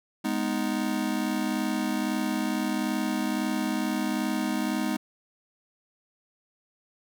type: chord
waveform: square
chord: G# minor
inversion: none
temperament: just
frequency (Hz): 207.7 / 249.2 / 311.5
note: G#3 / B3 / D#4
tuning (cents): 0 / +16 / +2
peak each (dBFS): -31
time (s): 0.24-4.97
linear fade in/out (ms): 10
effects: none